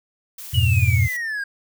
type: noise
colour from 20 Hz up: blue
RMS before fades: -36 dBFS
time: 0.38-1.17 s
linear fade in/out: 5 ms
type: chord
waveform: sine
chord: F diminished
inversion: none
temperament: equal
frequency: 87.31 / 103.83 / 123.47 Hz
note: F2 / Ab2 / Cb3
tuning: 0 / 0 / 0 cents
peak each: -19 dBFS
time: 0.53-1.08 s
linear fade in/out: 20 ms
type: exponential sweep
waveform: triangle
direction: down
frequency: 2972 to 1597 Hz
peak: -22 dBFS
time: 0.54-1.44 s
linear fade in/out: 5 ms
effects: none